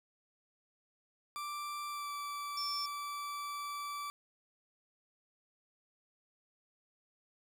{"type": "tone with pitch glide", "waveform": "40% pulse", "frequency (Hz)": [1174.7, 1159.9], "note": ["D6", "D6"], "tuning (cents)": [0, -22], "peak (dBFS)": -38, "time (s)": [1.36, 4.1], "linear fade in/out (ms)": 0, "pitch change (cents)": -22, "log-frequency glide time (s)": [1.89, 2.11]}
{"type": "tone", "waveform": "sine", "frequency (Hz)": 5360, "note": "E8", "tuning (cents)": 28, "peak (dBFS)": -36, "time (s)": [2.57, 2.86], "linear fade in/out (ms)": 5}
{"effects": []}